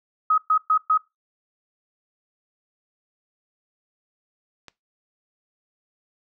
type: tone bursts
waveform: sine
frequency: 1265 Hz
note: D#6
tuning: 28 cents sharp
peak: -15 dBFS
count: 4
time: 0.3-0.976 s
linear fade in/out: 5 ms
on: 79 ms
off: 120 ms
type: click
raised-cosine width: 0.2 ms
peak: -23 dBFS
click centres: 4.683 s
effects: noise-tail reverb RT60 0.2 s tail -21 dB re dry